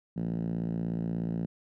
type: tone with band-pass filter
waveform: 5% pulse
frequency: 56.7 Hz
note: A#1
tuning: 47 cents flat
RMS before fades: -32 dBFS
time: 0.16-1.46 s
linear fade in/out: 10 ms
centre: 180 Hz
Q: 3.4
effects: none